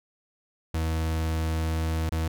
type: tone with dropouts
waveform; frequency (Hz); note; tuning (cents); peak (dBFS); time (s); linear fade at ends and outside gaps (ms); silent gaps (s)
40% pulse; 80.4; E2; -43; -24; 0.74-2.28; 5; 2.094-2.12
effects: none